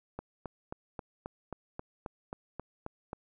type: click train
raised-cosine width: 1 ms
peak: -24 dBFS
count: 12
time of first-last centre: 0.19-3.131 s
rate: 3.74 Hz
effects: none